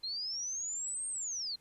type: linear two-way sweep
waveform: sine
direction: up then down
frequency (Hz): 4079 to 8650 to 4079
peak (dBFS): -35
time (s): 0.03-1.56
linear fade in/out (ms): 10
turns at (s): 1.08
effects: pink hiss -68 dBFS RMS until 1.6 s + resampled to 32000 Hz